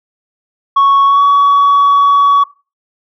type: tone with pitch glide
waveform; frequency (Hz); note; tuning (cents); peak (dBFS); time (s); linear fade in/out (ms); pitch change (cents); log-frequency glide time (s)
sine; 1108.7 to 1129.4; C#6 to C#6; 0 to +32; -3; 0.76-2.44; 10; +32; 1.06-1.22
effects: noise-tail reverb RT60 0.3 s tail -18 dB re dry + tanh soft clip ceiling -4 dBFS